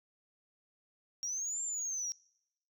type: linear two-way sweep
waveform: sine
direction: up then down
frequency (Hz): 5588 to 7410 to 5588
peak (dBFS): -33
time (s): 1.23-2.12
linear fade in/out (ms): 0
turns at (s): 1.62
effects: noise-tail reverb RT60 0.8 s tail -25 dB re dry + tanh soft clip ceiling -31 dBFS